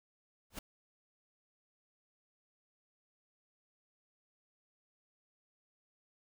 pink noise with exponential growth, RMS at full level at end -37 dBFS, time 0.5-0.59 s, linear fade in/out 5 ms, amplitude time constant 19 ms, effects none

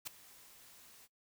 white noise with ADSR envelope, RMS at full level -39 dBFS, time 0.05-1.08 s, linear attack 22 ms, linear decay 5 ms, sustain -20 dB, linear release 40 ms, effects noise-tail reverb RT60 0.1 s tail -19 dB re dry

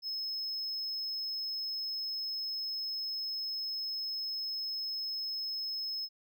triangle tone, 5180 Hz, E8, 31 cents flat, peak -33 dBFS, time 0.02-6.09 s, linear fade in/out 50 ms, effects none

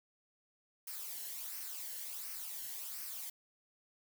blue noise with flanger, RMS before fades -44 dBFS, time 0.87-3.3 s, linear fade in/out 5 ms, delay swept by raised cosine 0.27 to 0.84 ms, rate 1.4 Hz, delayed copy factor -0.55, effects none

